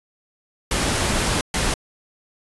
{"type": "noise bursts at uneven times", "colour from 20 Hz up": "pink", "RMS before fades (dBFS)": -21, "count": 2, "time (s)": [[0.71, 1.41], [1.54, 1.74]], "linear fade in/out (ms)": 2, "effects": ["resampled to 24000 Hz"]}